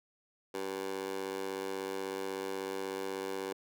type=tone with high-pass filter; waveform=15% pulse; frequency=96.3 Hz; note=G2; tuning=30 cents flat; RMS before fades=-38 dBFS; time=0.54-3.53 s; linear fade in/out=5 ms; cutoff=450 Hz; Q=2.4; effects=none